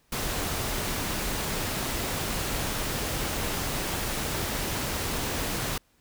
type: noise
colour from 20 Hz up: pink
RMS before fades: -30 dBFS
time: 0.12-5.78 s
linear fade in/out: 5 ms
effects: pink hiss -66 dBFS RMS until 6 s